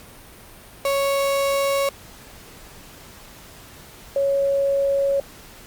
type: tone pair in turn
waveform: 35% pulse / sine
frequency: 554.4 / 554.4 Hz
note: C#5 / C#5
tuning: 0 / 0 cents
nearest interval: unison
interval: 0 cents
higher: neither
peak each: -17 dBFS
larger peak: neither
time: 0.85-1.89 / 4.16-5.2 s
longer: neither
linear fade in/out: 2 ms
effects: pink hiss -44 dBFS RMS until 5.66 s + Opus 48 kbps